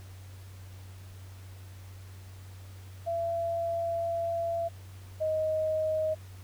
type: tone pair in turn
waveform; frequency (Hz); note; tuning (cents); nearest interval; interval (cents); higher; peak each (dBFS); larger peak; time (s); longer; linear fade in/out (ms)
sine; 674 / 626.6; E5 / D#5; +38 / +12; minor second; 126; first; -28 / -26; second; 3.06-4.69 / 5.2-6.15; first; 20
effects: added 94 Hz sine -44 dBFS peak until 6.43 s + pink hiss -56 dBFS RMS until 6.43 s